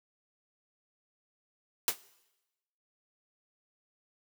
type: noise with exponential decay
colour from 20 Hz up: white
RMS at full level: -23 dBFS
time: 1.88-1.98 s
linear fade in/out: 1 ms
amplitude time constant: 20 ms
effects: noise-tail reverb RT60 1.0 s tail -20 dB re dry + high-pass 200 Hz 12 dB/octave